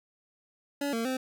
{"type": "tone with pitch steps", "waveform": "25% pulse", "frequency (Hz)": [284.2, 228.6, 259.3], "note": ["C#4", "A#3", "C4"], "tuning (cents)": [43, -34, -15], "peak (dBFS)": -25, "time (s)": [0.81, 1.17], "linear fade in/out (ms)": 5, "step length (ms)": 120, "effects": []}